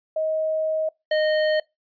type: tone pair in turn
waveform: sine / square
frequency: 630 / 617.4 Hz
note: D#5 / D#5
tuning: +21 / -14 cents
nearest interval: unison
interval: 35 cents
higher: first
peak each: -21 / -19 dBFS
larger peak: second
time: 0.16-0.89 / 1.11-1.6 s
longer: first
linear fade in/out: 5 ms
effects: noise-tail reverb RT60 0.2 s tail -24 dB re dry + resampled to 11025 Hz